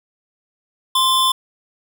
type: tone pair together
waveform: square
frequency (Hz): 1046.5 / 3491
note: C6 / A7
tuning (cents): 0 / -14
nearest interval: octave + major sixth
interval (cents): 2086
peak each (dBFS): -17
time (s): 0.95-1.32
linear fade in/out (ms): 5
effects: none